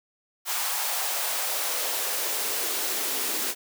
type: noise with high-pass filter sweep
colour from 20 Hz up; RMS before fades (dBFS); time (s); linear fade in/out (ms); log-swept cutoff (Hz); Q
white; -28; 0.45-3.55; 50; 870 to 290; 2
effects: none